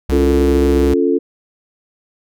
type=tone; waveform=square; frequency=66.9 Hz; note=C2; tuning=39 cents sharp; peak=-16 dBFS; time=0.09-0.94 s; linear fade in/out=5 ms
type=chord; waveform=sine; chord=Db augmented; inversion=none; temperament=equal; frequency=277.2 / 349.2 / 440 Hz; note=Db4 / F4 / A4; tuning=0 / 0 / 0 cents; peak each=-16 dBFS; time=0.11-1.19 s; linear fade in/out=20 ms
effects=none